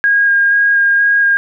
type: tone with vibrato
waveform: sine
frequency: 1626 Hz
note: G#6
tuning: 37 cents flat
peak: -8 dBFS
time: 0.04-1.37 s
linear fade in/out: 0 ms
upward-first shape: square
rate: 2.1 Hz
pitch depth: 9 cents each way
effects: none